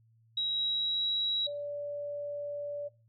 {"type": "tone with pitch glide", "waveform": "sine", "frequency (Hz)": [3848, 3875], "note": ["B7", "B7"], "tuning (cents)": [-46, -34], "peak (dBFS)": -28, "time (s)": [0.37, 1.47], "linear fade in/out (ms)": 5, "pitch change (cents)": 12, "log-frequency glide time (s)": [0.49, 1.08]}
{"type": "tone", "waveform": "sine", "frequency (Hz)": 580, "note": "D5", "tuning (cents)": -22, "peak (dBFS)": -34, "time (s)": [1.46, 2.89], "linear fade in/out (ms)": 20}
{"effects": ["noise-tail reverb RT60 0.3 s tail -18 dB re dry", "added 113 Hz sine -62 dBFS peak until 3.08 s"]}